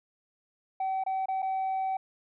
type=tone with dropouts; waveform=sine; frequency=764 Hz; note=G5; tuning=45 cents flat; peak=-25 dBFS; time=0.8-1.97 s; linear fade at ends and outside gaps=5 ms; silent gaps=1.038-1.063 / 1.258-1.284 / 1.421-1.426 s; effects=tanh soft clip ceiling -26 dBFS